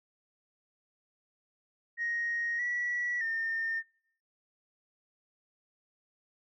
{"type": "tone with pitch steps", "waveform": "sine", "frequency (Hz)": [1873, 1941, 1816], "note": ["A#6", "B6", "A#6"], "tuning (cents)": [8, -31, -46], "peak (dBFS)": -29, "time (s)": [1.97, 3.83], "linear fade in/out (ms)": 50, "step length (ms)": 620, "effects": ["noise-tail reverb RT60 0.7 s tail -25 dB re dry", "tanh soft clip ceiling -25 dBFS"]}